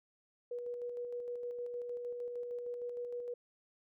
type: tone with tremolo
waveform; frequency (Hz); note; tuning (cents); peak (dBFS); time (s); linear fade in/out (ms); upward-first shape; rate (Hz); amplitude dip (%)
sine; 484.7; B4; -32; -37; 0.51-3.34; 5; square; 6.5; 30
effects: none